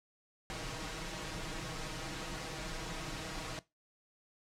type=noise with comb filter; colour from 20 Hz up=pink; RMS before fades=-41 dBFS; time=0.5-3.59 s; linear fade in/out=0 ms; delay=6.3 ms; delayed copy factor=+0.95; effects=noise-tail reverb RT60 0.2 s tail -18 dB re dry + low-pass 7000 Hz 12 dB/octave